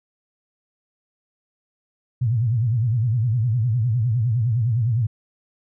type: tone with vibrato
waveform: sine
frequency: 116.54 Hz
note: A#2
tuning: in tune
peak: -17 dBFS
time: 2.21-5.07 s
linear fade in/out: 10 ms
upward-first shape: sine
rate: 9.8 Hz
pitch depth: 170 cents each way
effects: none